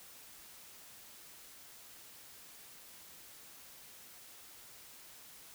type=silence; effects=white hiss -55 dBFS RMS until 5.54 s